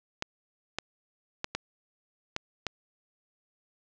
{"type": "clicks", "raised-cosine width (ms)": 0.2, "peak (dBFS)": -13, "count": 6, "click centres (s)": [0.224, 0.786, 1.444, 1.55, 2.364, 2.667], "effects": ["low-pass 7000 Hz 12 dB/octave", "9-bit"]}